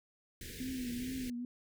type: band-stop noise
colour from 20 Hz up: pink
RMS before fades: -46 dBFS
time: 0.41-1.3 s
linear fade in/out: 2 ms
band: 490 to 1600 Hz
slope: 96 dB/octave
type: tone with vibrato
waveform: sine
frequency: 251.1 Hz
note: B3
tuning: 29 cents sharp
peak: -37 dBFS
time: 0.6-1.45 s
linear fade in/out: 2 ms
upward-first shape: triangle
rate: 2.3 Hz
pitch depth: 92 cents each way
effects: none